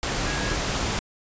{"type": "tone in noise", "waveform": "sine", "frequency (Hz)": 1652, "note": "G#6", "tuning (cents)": -10, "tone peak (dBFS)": -33, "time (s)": [0.26, 0.54], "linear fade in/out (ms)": 0, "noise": "pink", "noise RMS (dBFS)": -26, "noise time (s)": [0.03, 0.99], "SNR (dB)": -10, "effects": ["resampled to 16000 Hz"]}